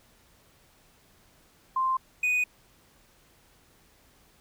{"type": "tone pair in turn", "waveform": ["sine", "triangle"], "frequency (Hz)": [1046.5, 2484], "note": ["C6", "D#7"], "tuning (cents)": [0, -3], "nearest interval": "octave + minor third", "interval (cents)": 1497, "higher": "second", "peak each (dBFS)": [-23, -21], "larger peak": "second", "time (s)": [[1.76, 1.97], [2.23, 2.44]], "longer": "neither", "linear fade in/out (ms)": 5, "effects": ["pink hiss -61 dBFS RMS until 4.4 s"]}